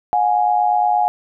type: tone pair together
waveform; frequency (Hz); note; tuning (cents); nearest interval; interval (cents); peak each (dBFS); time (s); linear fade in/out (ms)
sine; 723.5 / 832; F#5 / G#5; -39 / +3; major second; 242; -16; 0.13-1.08; 0
effects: none